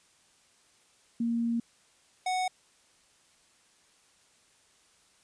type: tone pair in turn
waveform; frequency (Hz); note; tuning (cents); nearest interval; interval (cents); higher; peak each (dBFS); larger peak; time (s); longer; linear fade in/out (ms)
sine / square; 233.1 / 740; A#3 / F#5; 0 / 0; octave + minor sixth; 2000; second; -26 / -28; first; 1.2-1.6 / 2.26-2.48; first; 5
effects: white hiss -64 dBFS RMS until 5.23 s + resampled to 22050 Hz